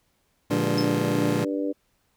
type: chord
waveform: 30% pulse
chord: Bb dominant seventh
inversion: none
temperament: just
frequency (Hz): 116.54 / 145.68 / 174.81 / 209.8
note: Bb2 / D3 / F3 / Ab3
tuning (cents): 0 / -14 / +2 / +18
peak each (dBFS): -27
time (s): 0.5-1.45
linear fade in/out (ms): 10
type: harmonic tone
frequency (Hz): 98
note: G2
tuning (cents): 0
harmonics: 3 / 4 / 5 / 6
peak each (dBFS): -26 / -34 / -30 / -35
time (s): 0.5-1.73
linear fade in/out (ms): 20
type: tone with exponential decay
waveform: sine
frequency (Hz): 5220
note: E8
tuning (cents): -18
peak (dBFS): -24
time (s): 0.78-0.92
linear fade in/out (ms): 0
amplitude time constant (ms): 29
effects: pink hiss -69 dBFS RMS until 2.16 s